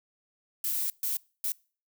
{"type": "noise bursts at uneven times", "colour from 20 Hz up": "violet", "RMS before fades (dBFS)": -30, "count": 3, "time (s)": [[0.64, 0.9], [1.03, 1.17], [1.44, 1.52]], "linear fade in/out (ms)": 2, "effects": ["noise-tail reverb RT60 0.4 s tail -25 dB re dry"]}